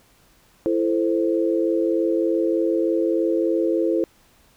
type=chord; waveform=sine; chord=A minor; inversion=second; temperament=equal with one note detuned; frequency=334.2 / 440 / 523.3 Hz; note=E4 / A4 / C5; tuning=+24 / 0 / 0 cents; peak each=-20 / -24 / -24 dBFS; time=0.66-4.04 s; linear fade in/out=0 ms; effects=pink hiss -57 dBFS RMS until 4.56 s